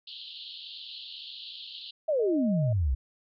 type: band-pass noise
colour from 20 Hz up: white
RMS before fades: -43 dBFS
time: 0.07-1.91 s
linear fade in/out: 5 ms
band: 2900 to 4400 Hz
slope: 96 dB/octave
type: exponential sweep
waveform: sine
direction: down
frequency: 659.3 to 59 Hz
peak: -23 dBFS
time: 2.08-2.95 s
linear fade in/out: 10 ms
type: tone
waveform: sine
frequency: 622 Hz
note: D#5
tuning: 1 cent flat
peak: -33 dBFS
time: 2.19-2.73 s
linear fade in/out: 5 ms
effects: none